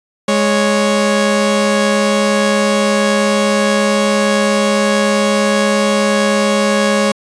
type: tone pair together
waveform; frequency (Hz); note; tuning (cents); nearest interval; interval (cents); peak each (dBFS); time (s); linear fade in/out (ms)
sawtooth; 207.7 / 554.4; G#3 / C#5; 0 / 0; octave + perfect fourth; 1700; -10; 0.28-7.12; 5
effects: resampled to 22050 Hz

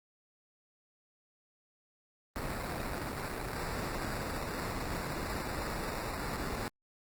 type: noise with sample-and-hold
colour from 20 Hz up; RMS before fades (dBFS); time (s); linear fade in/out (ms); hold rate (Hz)
pink; -37; 2.36-6.68; 0; 3150
effects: Opus 24 kbps

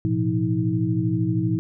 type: tone cluster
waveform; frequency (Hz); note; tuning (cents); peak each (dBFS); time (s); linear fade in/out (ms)
sine; 110.7 / 123.5 / 173.4 / 318.9; A2 / B2 / F3 / D#4; +11 / 0 / -12 / +43; -25; 0.05-1.59; 0
effects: none

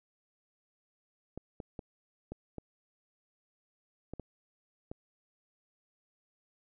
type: clicks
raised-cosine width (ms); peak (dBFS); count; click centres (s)
2; -27; 8; 1.376 / 1.602 / 1.792 / 2.32 / 2.583 / 4.136 / 4.197 / 4.915
effects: none

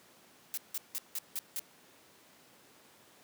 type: noise bursts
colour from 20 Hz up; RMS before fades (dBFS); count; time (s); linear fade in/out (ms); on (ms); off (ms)
blue; -36; 6; 0.54-1.594; 0; 34; 170
effects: pink hiss -60 dBFS RMS until 3.23 s + high-pass 200 Hz 12 dB/octave

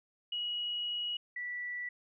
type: tone pair in turn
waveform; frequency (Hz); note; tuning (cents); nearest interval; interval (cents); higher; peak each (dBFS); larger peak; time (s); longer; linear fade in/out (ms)
sine; 2908 / 1959.4; F#7 / B6; -31 / -14; perfect fifth; 683; first; -33 / -36; first; 0.32-1.17 / 1.36-1.89; first; 5
effects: none

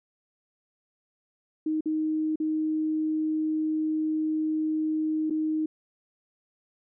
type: tone with dropouts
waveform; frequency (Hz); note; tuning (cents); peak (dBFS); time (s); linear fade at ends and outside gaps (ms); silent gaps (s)
sine; 311.9; D#4; +4; -24; 1.66-5.66; 5; 1.808-1.857 / 2.358-2.4 / 5.299-5.306
effects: none

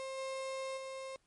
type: tone with level steps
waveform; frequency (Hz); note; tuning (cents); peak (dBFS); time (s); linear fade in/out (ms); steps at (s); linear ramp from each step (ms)
35% pulse; 531; C5; +25; -38 / -36 / -40; 0-1.16; 0; 0.17 / 0.76; 20
effects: pink hiss -75 dBFS RMS until 1.26 s + MP3 48 kbps

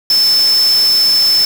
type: tone in noise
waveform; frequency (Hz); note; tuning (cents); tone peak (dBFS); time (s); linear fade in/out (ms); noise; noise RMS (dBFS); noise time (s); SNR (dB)
sine; 5274; E8; 0; -8; 0.1-1.45; 2; white; -23; 0.1-1.45; +12
effects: none

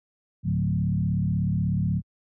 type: tone with frequency modulation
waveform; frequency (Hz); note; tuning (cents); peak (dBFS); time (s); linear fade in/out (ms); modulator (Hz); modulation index
sine; 138.59; C#3; 0; -21; 0.43-2.02; 50; 36.4; 1.6
effects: high-pass 60 Hz 12 dB/octave

